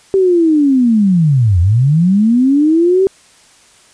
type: linear two-way sweep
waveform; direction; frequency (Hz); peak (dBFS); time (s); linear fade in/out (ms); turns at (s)
sine; down then up; 392 to 82.41 to 392; -7; 0.14-3.07; 0; 1.6
effects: white hiss -46 dBFS RMS until 3.93 s + resampled to 22050 Hz